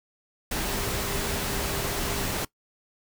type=tone in noise; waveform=sine; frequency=400.4 Hz; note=G4; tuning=37 cents sharp; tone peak=-38 dBFS; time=0.68-2.26 s; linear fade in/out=5 ms; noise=pink; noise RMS=-29 dBFS; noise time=0.51-2.45 s; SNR=-12 dB; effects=noise-tail reverb RT60 0.1 s tail -21 dB re dry